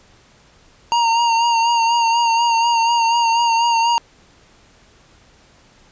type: tone with vibrato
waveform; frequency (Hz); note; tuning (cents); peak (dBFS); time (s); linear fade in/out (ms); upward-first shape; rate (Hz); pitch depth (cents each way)
square; 929; A#5; -6; -14; 0.92-3.98; 0; sine; 4.1; 34
effects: pink hiss -51 dBFS RMS until 5.91 s + resampled to 16000 Hz